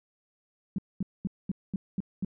sine tone bursts, 191.9 Hz, G3, 37 cents flat, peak -26 dBFS, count 7, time 0.76-2.248 s, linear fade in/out 2 ms, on 24 ms, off 220 ms, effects none

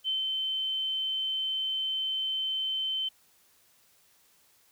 sine tone with ADSR envelope, 3081 Hz, G7, 31 cents flat, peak -26 dBFS, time 0.04-3.09 s, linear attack 40 ms, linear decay 150 ms, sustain -2 dB, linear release 10 ms, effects white hiss -64 dBFS RMS until 4.71 s

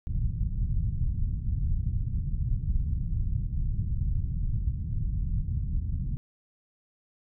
pink low-pass noise, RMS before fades -28 dBFS, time 0.07-6.17 s, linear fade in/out 0 ms, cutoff 140 Hz, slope 24 dB/octave, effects none

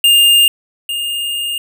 square tone pair in turn, 2812 / 2826 Hz, F7 / F7, +11 / +20 cents, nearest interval unison, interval 9 cents, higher second, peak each -7 / -18 dBFS, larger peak first, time 0.04-0.48 / 0.89-1.58 s, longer second, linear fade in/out 2 ms, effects none

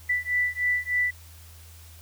sine beating tone pair, 1975.5 / 1978.8 Hz, B6 / B6, 0 / +3 cents, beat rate 3.3 Hz, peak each -26 dBFS, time 0.09-1.11 s, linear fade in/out 10 ms, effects added 82 Hz sine -46 dBFS peak until 2.01 s + white hiss -52 dBFS RMS until 2.01 s

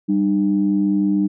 sine tone pair together, 196 / 302.3 Hz, G3 / D#4, 0 / -50 cents, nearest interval minor sixth, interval 750 cents, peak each -17 dBFS, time 0.08-1.28 s, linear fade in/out 20 ms, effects tanh soft clip ceiling -7 dBFS

